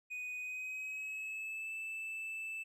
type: tone with pitch glide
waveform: triangle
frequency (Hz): 2489 to 2637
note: D#7 to E7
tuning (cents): 0 to 0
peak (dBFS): -38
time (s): 0.1-2.64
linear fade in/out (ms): 20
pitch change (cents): +100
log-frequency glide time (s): 0.38-1.72
effects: none